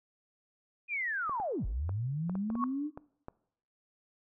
sine linear two-way sweep, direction down then up, 2489 to 40.45 to 307.9 Hz, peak -31 dBFS, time 0.88-2.91 s, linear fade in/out 50 ms, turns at 1.66 s
clicks, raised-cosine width 1 ms, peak -28 dBFS, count 9, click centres 1.295 / 1.4 / 1.893 / 2.296 / 2.354 / 2.502 / 2.554 / 2.975 / 3.284 s
sine tone with exponential growth, 1108.7 Hz, C#6, in tune, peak -25 dBFS, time 2.51-2.64 s, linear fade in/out 1 ms, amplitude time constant 27 ms
effects noise-tail reverb RT60 0.7 s tail -22 dB re dry

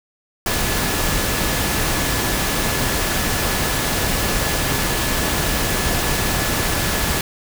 sine tone in noise, 1714 Hz, A6, 46 cents flat, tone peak -31 dBFS, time 0.46-7.21 s, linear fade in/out 2 ms, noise pink, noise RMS -20 dBFS, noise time 0.46-7.21 s, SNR -14 dB, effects none

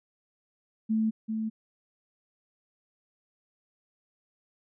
sine tone with echo, 220 Hz, A3, in tune, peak -23 dBFS, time 0.89-1.11 s, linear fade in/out 20 ms, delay 390 ms, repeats 1, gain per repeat -5 dB, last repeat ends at 1.5 s, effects none

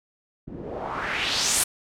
white noise with low-pass filter sweep, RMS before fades -27 dBFS, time 0.47-1.64 s, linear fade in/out 10 ms, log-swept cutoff 230 to 11000 Hz, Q 2.3, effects none

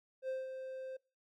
triangle tone with ADSR envelope, 523.3 Hz, C5, in tune, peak -33 dBFS, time 0.22-0.97 s, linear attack 66 ms, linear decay 180 ms, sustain -7 dB, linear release 9 ms, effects noise-tail reverb RT60 0.3 s tail -24 dB re dry

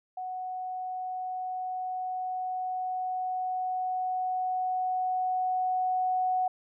sine tone with level ramp, 740 Hz, F#5, in tune, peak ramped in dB -33 to -24 dBFS, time 0.17-6.48 s, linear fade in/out 5 ms, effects none

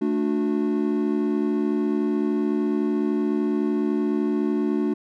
triangle chord, D major, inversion second, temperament equal with one note detuned, 220 / 293.7 / 363.8 Hz, A3 / D4 / F#4, 0 / 0 / -29 cents, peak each -23 / -22 / -24 dBFS, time 0.01-4.94 s, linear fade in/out 10 ms, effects none

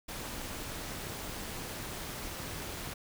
pink noise with amplitude modulation, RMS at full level -38 dBFS, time 0.08-2.94 s, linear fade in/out 10 ms, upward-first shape sine, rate 246 Hz, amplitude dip 55%, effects none

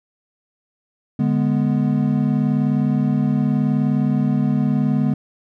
triangle chord, G# diminished, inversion second, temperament equal, 146.83 / 207.7 / 246.9 Hz, D3 / G#3 / B3, 0 / 0 / 0 cents, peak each -18 dBFS, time 1.19-5.14 s, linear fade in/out 5 ms, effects none

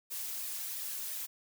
blue noise with flanger, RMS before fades -39 dBFS, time 0.1-1.27 s, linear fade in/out 20 ms, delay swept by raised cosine 1.6 to 4.6 ms, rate 2.9 Hz, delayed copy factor +0.95, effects none

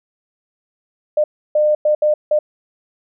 sine tone bursts at uneven times, 604 Hz, D5, 48 cents sharp, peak -11 dBFS, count 5, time 1.17-1.24 / 1.55-1.75 / 1.85-1.95 / 2.02-2.14 / 2.31-2.39 s, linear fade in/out 5 ms, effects none

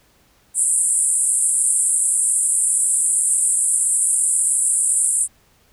white band-pass noise, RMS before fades -18 dBFS, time 0.54-5.28 s, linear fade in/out 50 ms, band 8000 to 10000 Hz, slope 96 dB/octave, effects pink hiss -57 dBFS RMS until 5.72 s

